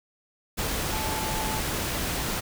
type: tone in noise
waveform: sine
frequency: 872 Hz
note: A5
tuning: 16 cents flat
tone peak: -33 dBFS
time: 0.91-1.61 s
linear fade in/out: 20 ms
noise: pink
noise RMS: -29 dBFS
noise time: 0.57-2.41 s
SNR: -7 dB
effects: none